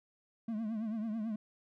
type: tone with vibrato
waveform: triangle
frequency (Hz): 219.8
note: A3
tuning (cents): -2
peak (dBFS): -32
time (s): 0.48-1.36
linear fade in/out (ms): 5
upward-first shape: triangle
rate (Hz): 9.1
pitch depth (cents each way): 110
effects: none